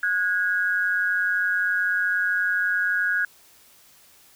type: tone pair together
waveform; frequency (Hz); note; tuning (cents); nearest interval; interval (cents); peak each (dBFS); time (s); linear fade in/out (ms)
sine; 1457.6 / 1646; F#6 / G#6; -26 / -16; major second; 210; -23; 0.03-3.25; 2
effects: white hiss -54 dBFS RMS until 4.35 s